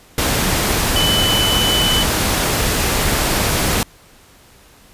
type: tone in noise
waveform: sine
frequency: 3000 Hz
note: F#7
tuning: 23 cents sharp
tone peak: -16 dBFS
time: 0.96-2.03 s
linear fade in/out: 2 ms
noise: pink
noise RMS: -17 dBFS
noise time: 0.18-3.83 s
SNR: -2 dB
effects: pink hiss -47 dBFS RMS until 4.93 s + resampled to 32000 Hz